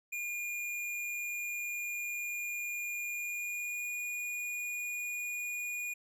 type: tone with pitch glide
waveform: square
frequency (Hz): 2423 to 2445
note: D#7 to D#7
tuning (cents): -47 to -31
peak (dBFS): -36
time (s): 0.12-5.94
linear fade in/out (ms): 10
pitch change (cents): +16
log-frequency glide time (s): 3.12-3.9
effects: none